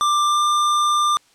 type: tone with pitch glide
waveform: square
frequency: 1184 to 1193.6 Hz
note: D6 to D6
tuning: +14 to +28 cents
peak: -16 dBFS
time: 0.01-1.17 s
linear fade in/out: 0 ms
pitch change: +14 cents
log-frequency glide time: 0.25-0.43 s
effects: white hiss -56 dBFS RMS until 1.34 s + low-pass 8000 Hz 12 dB/octave